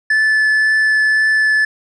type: tone with vibrato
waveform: triangle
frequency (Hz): 1740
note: A6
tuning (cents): -20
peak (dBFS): -9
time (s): 0.1-1.65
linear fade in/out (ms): 5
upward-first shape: triangle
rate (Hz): 1.9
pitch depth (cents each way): 8
effects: resampled to 22050 Hz